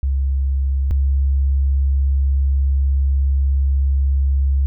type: tone pair in turn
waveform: sine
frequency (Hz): 67.7 / 68.29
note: C#2 / C#2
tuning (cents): -40 / -25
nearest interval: unison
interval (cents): 15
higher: second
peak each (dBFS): -15 / -13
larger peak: second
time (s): 0.03-0.91 / 0.91-4.66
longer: second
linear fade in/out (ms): 0
effects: none